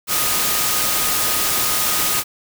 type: tone in noise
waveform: sine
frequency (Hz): 1244.5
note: D#6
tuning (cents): 0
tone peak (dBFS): -29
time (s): 0.07-2.24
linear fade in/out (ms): 50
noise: white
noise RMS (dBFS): -19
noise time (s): 0.07-2.24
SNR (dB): -13
effects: none